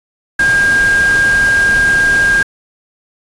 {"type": "tone in noise", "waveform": "sine", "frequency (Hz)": 1612, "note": "G6", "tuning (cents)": 48, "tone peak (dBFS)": -8, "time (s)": [0.39, 2.43], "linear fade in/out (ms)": 5, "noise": "pink", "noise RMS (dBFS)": -22, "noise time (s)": [0.39, 2.43], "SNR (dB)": 11, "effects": ["resampled to 24000 Hz"]}